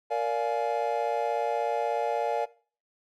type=chord; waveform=triangle; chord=Bb dominant seventh; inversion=none; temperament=just; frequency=466.2 / 582.7 / 699.2 / 839.1 Hz; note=Bb4 / D5 / F5 / Ab5; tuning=0 / -14 / +2 / +18 cents; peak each=-29 dBFS; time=0.1-2.46 s; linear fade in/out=20 ms; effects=noise-tail reverb RT60 0.4 s tail -19 dB re dry